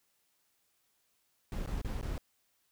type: noise with dropouts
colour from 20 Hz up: brown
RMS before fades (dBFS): -36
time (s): 1.52-2.18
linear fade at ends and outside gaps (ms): 1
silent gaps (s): 1.662-1.674 / 1.815-1.847 / 2.013-2.027
effects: white hiss -75 dBFS RMS until 2.71 s